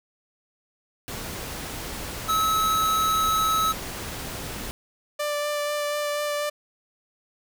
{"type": "noise", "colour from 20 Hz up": "pink", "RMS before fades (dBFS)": -34, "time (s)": [1.08, 4.71], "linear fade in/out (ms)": 0}
{"type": "tone", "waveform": "square", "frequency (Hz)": 1292, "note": "E6", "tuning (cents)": -35, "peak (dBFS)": -21, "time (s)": [2.28, 3.73], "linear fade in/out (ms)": 20}
{"type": "tone with vibrato", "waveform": "sawtooth", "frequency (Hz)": 589, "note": "D5", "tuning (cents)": 5, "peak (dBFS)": -21, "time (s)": [5.19, 6.5], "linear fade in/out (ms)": 10, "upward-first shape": "sine", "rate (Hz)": 4.1, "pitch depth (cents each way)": 11}
{"effects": []}